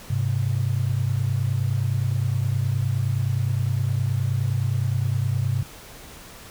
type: tone pair together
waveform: sine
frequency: 101.17 / 130.81 Hz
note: G#2 / C3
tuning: -45 / 0 cents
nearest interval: major third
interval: 445 cents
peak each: -23 dBFS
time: 0.1-5.63 s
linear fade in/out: 5 ms
effects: pink hiss -43 dBFS RMS until 6.5 s